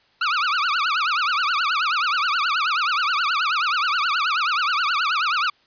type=tone with vibrato; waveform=sawtooth; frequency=1300 Hz; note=E6; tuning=24 cents flat; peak=-15 dBFS; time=0.21-5.5 s; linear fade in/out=5 ms; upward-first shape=triangle; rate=9.4 Hz; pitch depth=280 cents each way; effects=white hiss -59 dBFS RMS until 5.66 s + resampled to 11025 Hz